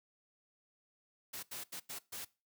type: noise bursts at uneven times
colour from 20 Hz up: white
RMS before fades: -44 dBFS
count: 5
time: 1.33-1.43 / 1.51-1.64 / 1.72-1.8 / 1.89-1.99 / 2.12-2.25 s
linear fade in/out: 10 ms
effects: noise-tail reverb RT60 0.3 s tail -21 dB re dry + high-pass 80 Hz 12 dB/octave